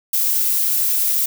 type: noise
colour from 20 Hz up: violet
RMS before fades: -18 dBFS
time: 0.13-1.26 s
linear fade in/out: 5 ms
effects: none